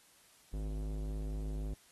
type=tone with low-pass filter; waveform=square; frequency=51.91 Hz; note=G#1; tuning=in tune; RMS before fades=-38 dBFS; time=0.53-1.74 s; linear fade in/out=5 ms; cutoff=400 Hz; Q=0.84; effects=white hiss -64 dBFS RMS until 1.91 s + AAC 32 kbps